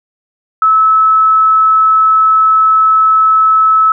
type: tone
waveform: sine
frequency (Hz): 1300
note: E6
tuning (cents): -24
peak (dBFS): -5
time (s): 0.62-3.92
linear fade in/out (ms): 2
effects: none